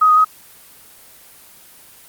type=tone with pitch steps; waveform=sine; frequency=1259 / 1243 / 1263 Hz; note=D#6 / D#6 / D#6; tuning=+20 / -2 / +26 cents; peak=-8 dBFS; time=0.01-0.247 s; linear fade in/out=10 ms; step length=79 ms; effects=white hiss -44 dBFS RMS until 2.08 s + Opus 24 kbps